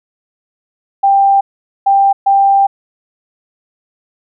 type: tone bursts at uneven times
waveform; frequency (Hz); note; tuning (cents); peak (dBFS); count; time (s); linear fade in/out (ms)
sine; 790; G5; +13; -6; 3; 1.03-1.41 / 1.86-2.13 / 2.26-2.67; 10
effects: none